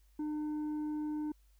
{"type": "tone with tanh clipping", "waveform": "sine", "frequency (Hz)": 302.2, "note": "D4", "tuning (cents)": 50, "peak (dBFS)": -35, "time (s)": [0.19, 1.32], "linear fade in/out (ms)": 5, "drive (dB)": 5, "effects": ["added 50 Hz sine -62 dBFS peak until 1.59 s", "white hiss -75 dBFS RMS until 1.59 s"]}